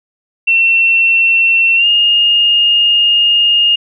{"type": "tone with pitch glide", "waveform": "sine", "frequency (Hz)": [2705, 2839], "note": ["E7", "F7"], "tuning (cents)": [44, 28], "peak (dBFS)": -7, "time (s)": [0.47, 3.76], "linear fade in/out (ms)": 10, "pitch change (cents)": 84, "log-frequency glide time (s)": [1.76, 1.87], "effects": []}